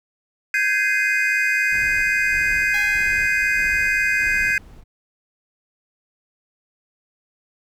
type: chord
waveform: triangle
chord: Ab major seventh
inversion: third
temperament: just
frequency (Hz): 1557.4 / 1661.2 / 2077 / 2492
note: G6 / Ab6 / C7 / Eb7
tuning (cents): -12 / 0 / -13 / +2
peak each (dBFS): -21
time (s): 0.54-4.58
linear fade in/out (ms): 2
type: noise with tremolo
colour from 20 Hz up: brown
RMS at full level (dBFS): -35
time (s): 1.7-4.84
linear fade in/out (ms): 50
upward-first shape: square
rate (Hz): 1.6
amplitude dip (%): 55
type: tone with exponential decay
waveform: 10% pulse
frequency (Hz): 819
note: G#5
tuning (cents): -24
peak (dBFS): -20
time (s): 2.74-3.62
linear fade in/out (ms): 2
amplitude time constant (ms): 190
effects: none